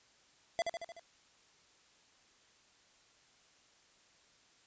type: tone with echo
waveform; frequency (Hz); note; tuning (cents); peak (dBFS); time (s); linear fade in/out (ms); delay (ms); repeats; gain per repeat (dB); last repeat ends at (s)
square; 675; E5; +41; -30; 0.59-0.62; 0; 75; 5; -4; 0.995
effects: white hiss -66 dBFS RMS until 4.66 s + resampled to 16000 Hz